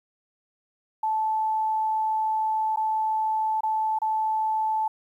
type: tone with dropouts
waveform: sine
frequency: 873 Hz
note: A5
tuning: 14 cents flat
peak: -22 dBFS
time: 1.03-4.88 s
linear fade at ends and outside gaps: 5 ms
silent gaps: 2.761-2.771 / 3.608-3.633 / 3.988-4.017 s
effects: 10-bit